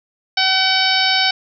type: harmonic tone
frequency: 759 Hz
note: F#5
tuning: 44 cents sharp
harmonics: 1 / 2 / 3 / 4 / 5 / 6 / 7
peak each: -21 / -21 / -21 / -21 / -21 / -21 / -21 dBFS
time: 0.37-1.31 s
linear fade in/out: 5 ms
effects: none